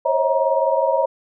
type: tone cluster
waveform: sine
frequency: 534 / 553 / 639 / 947 Hz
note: C5 / C#5 / D#5 / A#5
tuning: +35 / -4 / +46 / +27 cents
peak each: -21 dBFS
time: 0.05-1.06 s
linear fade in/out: 10 ms
effects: none